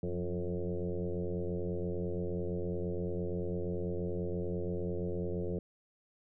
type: tone with frequency modulation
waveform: sine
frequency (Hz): 174.61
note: F3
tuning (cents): 0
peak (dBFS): -32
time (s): 0.03-5.59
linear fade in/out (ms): 2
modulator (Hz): 88.8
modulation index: 3.9
effects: none